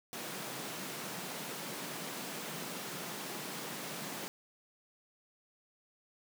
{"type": "high-pass noise", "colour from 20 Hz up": "pink", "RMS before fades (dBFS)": -42, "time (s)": [0.13, 4.28], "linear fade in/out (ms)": 0, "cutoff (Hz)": 140, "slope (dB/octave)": 48, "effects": []}